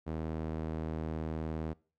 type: tone with band-pass filter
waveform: sawtooth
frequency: 79.4 Hz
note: D#2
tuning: 36 cents sharp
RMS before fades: -37 dBFS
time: 0.06-1.74 s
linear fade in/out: 20 ms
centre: 310 Hz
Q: 0.56
effects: noise-tail reverb RT60 0.4 s tail -23 dB re dry